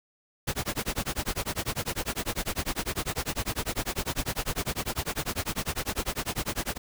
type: noise with tremolo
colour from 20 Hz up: pink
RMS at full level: -28 dBFS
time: 0.47-6.78 s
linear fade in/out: 10 ms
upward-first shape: sine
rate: 10 Hz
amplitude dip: 100%
effects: none